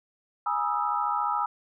sine chord, E major seventh, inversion first, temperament equal with one note detuned, 830.6 / 963 / 1244.5 / 1318.5 Hz, G#5 / B5 / D#6 / E6, 0 / -44 / 0 / 0 cents, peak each -30 dBFS, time 0.46-1.46 s, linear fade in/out 5 ms, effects none

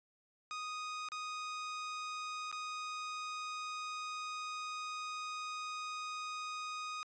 sawtooth tone with dropouts, 1244.5 Hz, D#6, in tune, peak -36 dBFS, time 0.51-7.03 s, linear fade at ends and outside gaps 0 ms, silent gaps 1.087-1.119 / 2.515-2.526 s, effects resampled to 16000 Hz

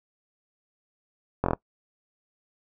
slowing click train, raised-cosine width 1 ms, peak -9 dBFS, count 5, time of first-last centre 1.44-1.533 s, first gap 22 ms, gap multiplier 1.04, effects noise-tail reverb RT60 0.1 s tail -21 dB re dry

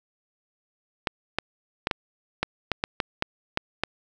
clicks, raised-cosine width 0.3 ms, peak -7 dBFS, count 11, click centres 1.072 / 1.386 / 1.871 / 1.912 / 2.43 / 2.717 / 2.839 / 3.002 / 3.224 / 3.574 / 3.836 s, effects none

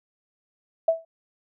sine tone with exponential decay, 655 Hz, E5, 11 cents flat, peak -13 dBFS, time 0.88-1.05 s, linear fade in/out 5 ms, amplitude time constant 35 ms, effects none

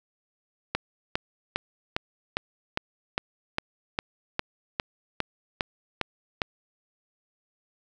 click train, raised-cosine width 0.3 ms, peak -9 dBFS, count 15, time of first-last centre 0.75-6.418 s, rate 2.47 Hz, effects none

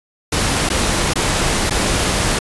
pink noise with dropouts, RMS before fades -17 dBFS, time 0.32-2.39 s, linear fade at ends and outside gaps 5 ms, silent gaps 0.691-0.7 / 1.136-1.156 / 1.698-1.707 s, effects resampled to 24000 Hz

